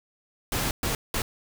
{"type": "noise bursts at uneven times", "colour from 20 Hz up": "pink", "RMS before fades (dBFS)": -27, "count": 3, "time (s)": [[0.52, 0.71], [0.83, 0.95], [1.14, 1.22]], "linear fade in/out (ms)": 2, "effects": []}